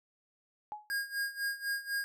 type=tone with exponential decay; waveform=sine; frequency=843 Hz; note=G#5; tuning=26 cents sharp; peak=-34 dBFS; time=0.72-0.91 s; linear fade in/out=0 ms; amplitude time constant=41 ms
type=tone with tremolo; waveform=square; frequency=1626 Hz; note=G#6; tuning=37 cents flat; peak=-31 dBFS; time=0.9-2.04 s; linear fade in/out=0 ms; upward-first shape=sine; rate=4 Hz; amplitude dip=85%
effects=none